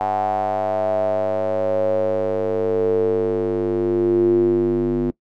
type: tone with band-pass filter sweep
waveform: square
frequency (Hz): 49.91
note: G1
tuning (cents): +32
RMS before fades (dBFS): -19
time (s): 0-5.11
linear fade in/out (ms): 10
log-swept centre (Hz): 780 to 300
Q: 9.1
effects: noise-tail reverb RT60 0.1 s tail -21 dB re dry